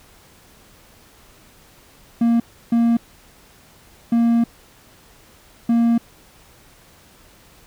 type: tone bursts at uneven times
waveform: triangle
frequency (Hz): 233.1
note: A#3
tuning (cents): 0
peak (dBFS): -11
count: 4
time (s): 2.21-2.4 / 2.72-2.97 / 4.12-4.44 / 5.69-5.98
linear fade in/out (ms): 5
effects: pink hiss -50 dBFS RMS until 7.66 s